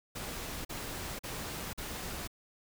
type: noise bursts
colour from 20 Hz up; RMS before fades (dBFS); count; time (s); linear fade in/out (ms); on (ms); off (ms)
pink; -40; 4; 0.15-2.276; 10; 500; 42
effects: none